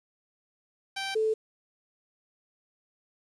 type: tone pair in turn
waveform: 10% pulse / sine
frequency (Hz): 780 / 437.8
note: G5 / A4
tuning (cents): -9 / -9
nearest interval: minor seventh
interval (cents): 1000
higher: first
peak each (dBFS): -23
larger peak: neither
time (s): 0.96-1.15 / 1.15-1.34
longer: neither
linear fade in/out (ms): 10
effects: resampled to 22050 Hz + 9-bit